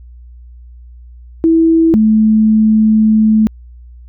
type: tone pair in turn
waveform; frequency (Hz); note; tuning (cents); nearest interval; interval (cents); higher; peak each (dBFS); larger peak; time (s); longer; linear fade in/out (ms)
sine; 327.1 / 217.4; E4 / A3; -13 / -21; perfect fifth; 708; first; -6; neither; 1.44-1.94 / 1.94-3.47; second; 0
effects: added 60 Hz sine -33 dBFS peak until 4.08 s